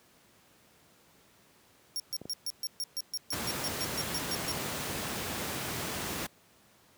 sawtooth tone bursts, 5550 Hz, F8, 12 cents flat, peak -29 dBFS, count 16, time 1.96-4.518 s, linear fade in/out 0 ms, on 38 ms, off 130 ms
clicks, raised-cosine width 2 ms, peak -29 dBFS, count 2, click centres 2.216 / 2.255 s
pink noise, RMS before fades -35 dBFS, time 3.32-6.27 s, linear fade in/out 10 ms
effects pink hiss -62 dBFS RMS until 6.97 s + high-pass 100 Hz 12 dB/octave

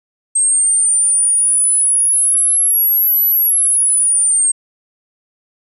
sine linear two-way sweep, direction up then down, 8370 to 11910 to 8370 Hz, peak -10 dBFS, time 0.35-4.52 s, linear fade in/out 10 ms, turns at 3.27 s, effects none

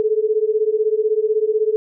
sine beating tone pair, 424.7 / 440.7 Hz, G#4 / A4, +39 / +3 cents, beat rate 16 Hz, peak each -18 dBFS, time 0-1.76 s, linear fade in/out 0 ms, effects none

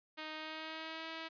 5% pulse tone with pitch glide, 311.1 to 324.1 Hz, D#4 to E4, 0 to -29 cents, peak -31 dBFS, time 0.17-1.29 s, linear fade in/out 20 ms, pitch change +71 cents, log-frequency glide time 0.35-1.08 s, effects resampled to 11025 Hz

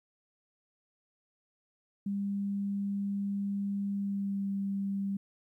sine tone with pitch glide, 200 to 197.36 Hz, G3 to G3, +35 to +12 cents, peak -30 dBFS, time 2.06-5.17 s, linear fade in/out 5 ms, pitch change -23 cents, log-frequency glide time 3.93-4.46 s, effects 12-bit

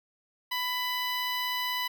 10% pulse tone with notch filter, 996 Hz, B5, 14 cents sharp, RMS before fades -31 dBFS, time 0.51-1.88 s, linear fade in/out 10 ms, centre 6800 Hz, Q 1, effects none

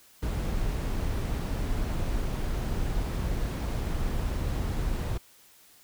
brown noise, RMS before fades -29 dBFS, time 0.22-5.18 s, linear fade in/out 10 ms, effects white hiss -57 dBFS RMS until 5.83 s

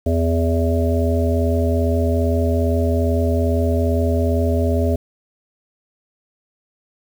harmonic tone with a mistuned harmonic, 82.41 Hz, E2, in tune, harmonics 1 / 3 / 5 / 7 / 8, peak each -17 / -22 / -24 / -25 / -26 dBFS, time 0.06-4.96 s, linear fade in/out 5 ms, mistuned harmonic 3, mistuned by +34 cents, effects 7-bit

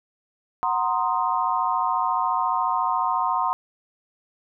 sine chord, C half-diminished seventh, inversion second, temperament equal, 740 / 932.3 / 1046.5 / 1244.5 Hz, Gb5 / Bb5 / C6 / Eb6, 0 / 0 / 0 / 0 cents, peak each -27 / -25 / -24 / -29 dBFS, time 0.63-3.53 s, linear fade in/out 0 ms, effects none

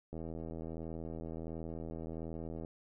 click train, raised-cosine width 2 ms, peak -30 dBFS, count 206, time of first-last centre 0.13-2.648 s, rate 81.4 Hz, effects none

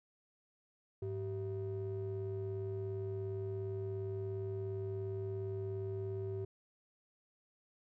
triangle ring-modulated tone, 141.3 Hz, C#3, 34 cents sharp, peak -32 dBFS, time 1.02-6.45 s, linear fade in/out 5 ms, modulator 244 Hz, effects none

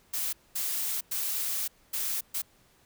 blue noise bursts at uneven times, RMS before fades -31 dBFS, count 5, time 0.13-0.33 / 0.55-1.01 / 1.11-1.68 / 1.93-2.21 / 2.34-2.42 s, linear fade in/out 10 ms, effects pink hiss -63 dBFS RMS until 2.85 s

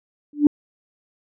sine tone with exponential growth, 293.7 Hz, D4, in tune, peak -5 dBFS, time 0.33-0.47 s, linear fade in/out 2 ms, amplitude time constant 30 ms, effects tanh soft clip ceiling -1 dBFS

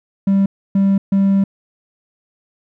triangle tone bursts at uneven times, 196 Hz, G3, in tune, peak -8 dBFS, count 3, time 0.27-0.46 / 0.75-0.98 / 1.12-1.44 s, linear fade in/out 5 ms, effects tanh soft clip ceiling -4 dBFS

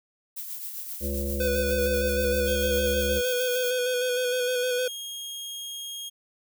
violet noise with tremolo, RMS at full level -34 dBFS, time 0.36-3.71 s, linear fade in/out 10 ms, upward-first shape triangle, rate 7.6 Hz, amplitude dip 50%
harmonic tone, 70 Hz, C#2, 18 cents sharp, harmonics 1 / 3 / 5 / 7 / 8, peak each -29 / -34 / -36 / -37 / -38 dBFS, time 1-3.22 s, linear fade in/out 50 ms
square tone with vibrato, 498.6 Hz, B4, 16 cents sharp, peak -25 dBFS, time 1.4-4.88 s, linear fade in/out 5 ms, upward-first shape square, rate 6.5 Hz, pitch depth 23 cents each way
sawtooth tone, 3254 Hz, G#7, 36 cents flat, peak -31 dBFS, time 2.46-6.1 s, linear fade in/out 20 ms
effects none

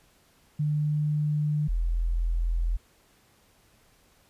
sine tone pair in turn, 149.9 / 42.06 Hz, D3 / E1, +36 / +36 cents, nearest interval octave + minor seventh, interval 2200 cents, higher first, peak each -23 dBFS, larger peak neither, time 0.59-1.68 / 1.68-2.77 s, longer neither, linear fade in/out 10 ms, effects pink hiss -62 dBFS RMS until 4.29 s + resampled to 32000 Hz

